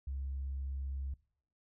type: tone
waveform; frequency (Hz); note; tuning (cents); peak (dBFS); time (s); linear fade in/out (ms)
sine; 67.9; C#2; -35; -35; 0.07-1.14; 5
effects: noise-tail reverb RT60 0.6 s tail -22 dB re dry + tanh soft clip ceiling -32 dBFS